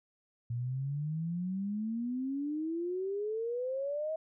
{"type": "exponential sweep", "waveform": "sine", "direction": "up", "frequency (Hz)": [116.54, 643], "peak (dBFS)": -32, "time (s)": [0.5, 4.16], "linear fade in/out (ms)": 5, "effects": []}